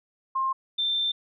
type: tone pair in turn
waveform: sine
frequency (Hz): 1061 / 3569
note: C6 / A7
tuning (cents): +24 / +24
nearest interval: octave + major sixth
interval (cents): 2100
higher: second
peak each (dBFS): -23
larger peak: neither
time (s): 0.35-0.53 / 0.78-1.12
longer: second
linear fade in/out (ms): 10
effects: none